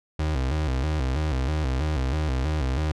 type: tone with vibrato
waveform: 35% pulse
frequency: 70.8 Hz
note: C#2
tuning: 37 cents sharp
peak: -21 dBFS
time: 0.19-2.92 s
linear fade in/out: 5 ms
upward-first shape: square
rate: 3.1 Hz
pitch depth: 150 cents each way
effects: low-pass 6000 Hz 12 dB/octave